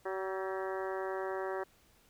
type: harmonic tone with a mistuned harmonic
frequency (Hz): 190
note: F#3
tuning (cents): +46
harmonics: 2 / 3 / 4 / 5 / 6 / 7 / 8 / 9 / 10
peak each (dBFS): -37 / -41 / -43 / -45 / -47 / -48 / -49 / -50 / -51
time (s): 0.05-1.64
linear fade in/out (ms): 10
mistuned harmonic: 8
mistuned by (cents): +59
effects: pink hiss -66 dBFS RMS until 2.09 s